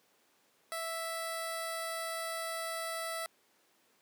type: tone with notch filter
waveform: 10% pulse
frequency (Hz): 659.3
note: E5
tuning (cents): 0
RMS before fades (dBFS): -38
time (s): 0.72-3.26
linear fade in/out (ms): 0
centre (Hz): 2900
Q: 1.3
effects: pink hiss -69 dBFS RMS until 4.01 s + high-pass 300 Hz 12 dB/octave